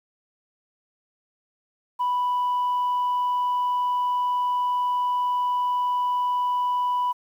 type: tone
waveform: sine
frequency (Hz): 987.8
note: B5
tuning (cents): 0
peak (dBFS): -19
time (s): 1.99-7.13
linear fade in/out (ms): 20
effects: tanh soft clip ceiling -19 dBFS + 9-bit